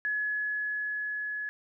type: tone with level ramp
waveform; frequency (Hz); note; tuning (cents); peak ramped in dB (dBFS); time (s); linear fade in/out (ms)
sine; 1697; G#6; +37; -27 to -32; 0.05-1.49; 0
effects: none